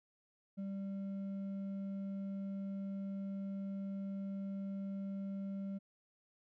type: tone with hard clipping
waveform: sine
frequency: 196 Hz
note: G3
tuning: in tune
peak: -40 dBFS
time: 0.57-5.79 s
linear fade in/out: 20 ms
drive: 4 dB
effects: none